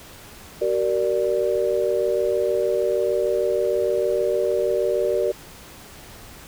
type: chord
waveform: sine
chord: Gb augmented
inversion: none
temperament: equal with one note detuned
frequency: 379.7 / 466.2 / 587.3 Hz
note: Gb4 / Bb4 / D5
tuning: +45 / 0 / 0 cents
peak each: -23 dBFS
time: 0.61-5.32 s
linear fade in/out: 10 ms
effects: pink hiss -43 dBFS RMS until 6.47 s